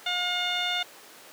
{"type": "tone with low-pass filter", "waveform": "15% pulse", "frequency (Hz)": 715, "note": "F5", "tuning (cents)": 41, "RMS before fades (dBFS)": -28, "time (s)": [0.06, 0.83], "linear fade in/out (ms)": 5, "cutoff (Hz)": 3800, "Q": 6.3, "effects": ["pink hiss -48 dBFS RMS until 1.32 s", "high-pass 400 Hz 12 dB/octave"]}